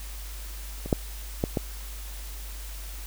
clicks, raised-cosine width 2 ms, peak -21 / -7 / -10 / -11 dBFS, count 4, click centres 0.86 / 0.928 / 1.439 / 1.572 s, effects added 50 Hz sine -36 dBFS peak until 3.06 s + white hiss -44 dBFS RMS until 3.06 s

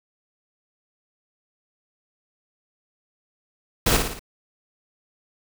pink noise with echo, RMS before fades -19 dBFS, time 3.86-3.97 s, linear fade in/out 5 ms, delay 56 ms, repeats 4, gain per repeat -5 dB, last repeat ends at 4.194 s, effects none

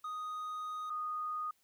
triangle / sine tone pair in turn, 1244.5 / 1237.5 Hz, D#6 / D#6, 0 / -10 cents, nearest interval unison, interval 10 cents, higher first, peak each -36 / -35 dBFS, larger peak second, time 0.04-0.9 / 0.9-1.51 s, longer first, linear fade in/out 5 ms, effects white hiss -73 dBFS RMS until 1.63 s

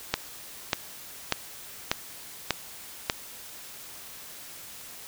click train, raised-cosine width 0.2 ms, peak -5 dBFS, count 6, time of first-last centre 0.14-3.099 s, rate 1.69 Hz, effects white hiss -44 dBFS RMS until 5.07 s

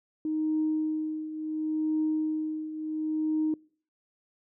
sine tone with tremolo, 311.1 Hz, D#4, in tune, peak -23 dBFS, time 0.25-3.54 s, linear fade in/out 2 ms, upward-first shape triangle, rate 0.71 Hz, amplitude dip 75%, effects noise-tail reverb RT60 0.5 s tail -26 dB re dry + tanh soft clip ceiling -19 dBFS

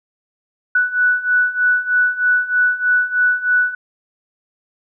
sine beating tone pair, 1480 / 1483.2 Hz, F#6 / F#6, 0 / +4 cents, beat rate 3.2 Hz, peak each -18 / -15 dBFS, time 0.75-3.75 s, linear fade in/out 5 ms, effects none

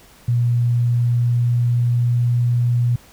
sine tone with pitch glide, 120 to 120.83 Hz, B2 to B2, -49 to -37 cents, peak -14 dBFS, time 0.28-2.96 s, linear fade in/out 5 ms, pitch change +12 cents, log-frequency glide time 0.63-2.53 s, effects pink hiss -48 dBFS RMS until 3.12 s

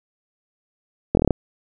slowing click train, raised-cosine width 2 ms, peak -3 dBFS, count 7, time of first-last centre 1.15-1.307 s, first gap 22 ms, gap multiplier 1.07, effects none

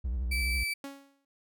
triangle tone with vibrato, 61.74 Hz, B1, in tune, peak -27 dBFS, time 0.04-0.64 s, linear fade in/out 10 ms, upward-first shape triangle, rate 12 Hz, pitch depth 200 cents each way
35% pulse tone, 2315 Hz, D7, 25 cents flat, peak -28 dBFS, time 0.31-0.74 s, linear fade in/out 10 ms
sawtooth tone with exponential decay, 277.2 Hz, C#4, in tune, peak -33 dBFS, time 0.84-1.25 s, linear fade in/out 2 ms, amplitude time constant 87 ms
effects none

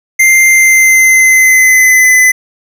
square tone with pitch glide, 2094 to 2018 Hz, C7 to B6, +1 to +37 cents, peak -4 dBFS, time 0.19-2.32 s, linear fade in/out 10 ms, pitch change -64 cents, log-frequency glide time 0.46-2.14 s, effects none

